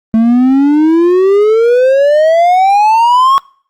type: exponential sweep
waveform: triangle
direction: up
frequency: 220 to 1108.7 Hz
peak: -3 dBFS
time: 0.14-3.38 s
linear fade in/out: 0 ms
effects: noise-tail reverb RT60 0.5 s tail -25 dB re dry + Opus 24 kbps